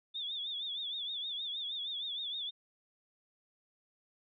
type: tone with vibrato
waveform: sine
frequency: 3520 Hz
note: A7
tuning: in tune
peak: -36 dBFS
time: 0.14-2.51 s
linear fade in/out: 20 ms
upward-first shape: triangle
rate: 6.4 Hz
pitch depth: 120 cents each way
effects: none